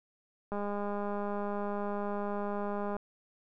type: click train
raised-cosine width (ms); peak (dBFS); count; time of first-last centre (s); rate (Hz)
1; -23; 500; 0.52-2.966; 204
effects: none